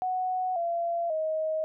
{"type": "tone with pitch steps", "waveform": "sine", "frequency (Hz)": [740, 682.5, 629.5], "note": ["F#5", "F5", "D#5"], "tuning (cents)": [0, -40, 20], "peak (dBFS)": -26, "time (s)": [0.02, 1.64], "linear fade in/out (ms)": 0, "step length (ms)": 540, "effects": []}